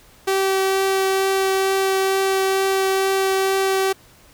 sawtooth tone with vibrato, 385.2 Hz, G4, 30 cents flat, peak -13 dBFS, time 0.27-3.93 s, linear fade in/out 10 ms, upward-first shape triangle, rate 2.2 Hz, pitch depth 8 cents each way, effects pink hiss -50 dBFS RMS until 4.33 s

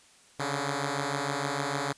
5% pulse beating tone pair, 138.59 / 145.19 Hz, C#3 / D3, 0 / -19 cents, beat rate 6.6 Hz, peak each -20 / -21 dBFS, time 0.39-1.93 s, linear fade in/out 10 ms, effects white hiss -58 dBFS RMS until 1.97 s + resampled to 22050 Hz

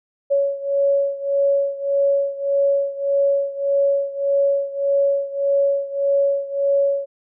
sine beating tone pair, 558 / 559.7 Hz, C#5 / C#5, +11 / +17 cents, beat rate 1.7 Hz, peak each -18 / -21 dBFS, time 0.3-7.06 s, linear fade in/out 20 ms, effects none

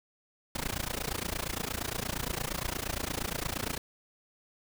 pink noise with amplitude modulation, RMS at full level -31 dBFS, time 0.55-3.78 s, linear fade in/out 5 ms, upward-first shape sine, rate 28.6 Hz, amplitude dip 95%, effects none

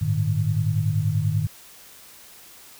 sine tone cluster, 100.9 / 111.2 / 152.3 Hz, G#2 / A2 / D#3, -49 / +19 / -37 cents, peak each -24 dBFS, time 0.01-1.47 s, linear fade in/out 10 ms, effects white hiss -47 dBFS RMS until 2.79 s

